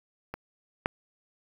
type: clicks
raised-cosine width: 0.5 ms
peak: -20 / -10 dBFS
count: 2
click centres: 0.34 / 0.859 s
effects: 7-bit

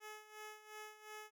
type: tone with tremolo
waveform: 10% pulse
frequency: 427 Hz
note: G#4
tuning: 48 cents sharp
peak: -40 dBFS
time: 0-1.31 s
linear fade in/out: 50 ms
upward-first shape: sine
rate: 2.8 Hz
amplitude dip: 75%
effects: none

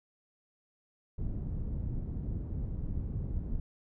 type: low-pass noise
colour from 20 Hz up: pink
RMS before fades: -35 dBFS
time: 1.18-3.6 s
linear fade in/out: 5 ms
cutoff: 170 Hz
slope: 12 dB/octave
effects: none

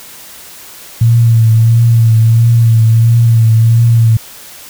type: tone with vibrato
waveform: sine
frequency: 114.5 Hz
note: A#2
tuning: 31 cents flat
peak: -4 dBFS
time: 1.01-4.17 s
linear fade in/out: 5 ms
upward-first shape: triangle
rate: 1.5 Hz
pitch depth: 46 cents each way
effects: white hiss -33 dBFS RMS until 4.69 s

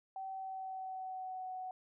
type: tone with pitch glide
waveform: sine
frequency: 767 to 743.9 Hz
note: G5 to F#5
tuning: -38 to +9 cents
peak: -40 dBFS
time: 0.16-1.71 s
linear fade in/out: 2 ms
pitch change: -53 cents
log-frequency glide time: 0.31-1.51 s
effects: none

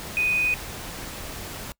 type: tone in noise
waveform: sine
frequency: 2489 Hz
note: D#7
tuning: in tune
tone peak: -20 dBFS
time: 0.17-0.54 s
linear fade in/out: 0 ms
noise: pink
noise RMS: -36 dBFS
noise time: 0-1.72 s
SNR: +13 dB
effects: noise-tail reverb RT60 0.1 s tail -23 dB re dry

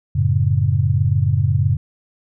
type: chord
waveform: sine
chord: F# minor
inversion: none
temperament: just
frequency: 92.5 / 111 / 138.75 Hz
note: F#2 / A2 / C#3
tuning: 0 / +16 / +2 cents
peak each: -18 dBFS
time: 0.15-1.77 s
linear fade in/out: 10 ms
effects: none

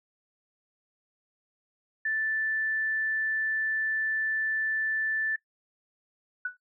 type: tone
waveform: sine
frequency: 1760 Hz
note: A6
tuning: in tune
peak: -26 dBFS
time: 2.05-5.36 s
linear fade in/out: 5 ms
type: tone with exponential decay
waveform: sine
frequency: 1480 Hz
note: F#6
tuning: in tune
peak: -25 dBFS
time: 6.45-6.57 s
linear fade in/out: 5 ms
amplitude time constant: 26 ms
effects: noise-tail reverb RT60 0.1 s tail -19 dB re dry

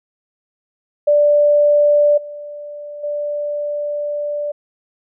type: tone with level steps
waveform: sine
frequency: 587.3 Hz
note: D5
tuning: in tune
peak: -9 / -28 / -19 dBFS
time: 1.07-4.52 s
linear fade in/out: 10 ms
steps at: 2.17 / 3.03 s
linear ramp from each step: 10 ms
effects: none

